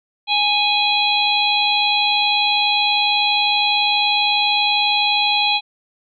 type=harmonic tone with a mistuned harmonic; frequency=830.6 Hz; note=G#5; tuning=in tune; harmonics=1 / 3 / 4 / 5; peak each=-20 / -20 / -20 / -20 dBFS; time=0.27-5.61 s; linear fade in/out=50 ms; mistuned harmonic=5; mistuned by=-59 cents; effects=none